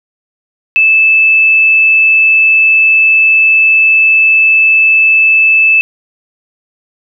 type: tone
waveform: sine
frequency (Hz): 2625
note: E7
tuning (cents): -8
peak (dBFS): -4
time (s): 0.76-5.81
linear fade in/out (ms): 0
effects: none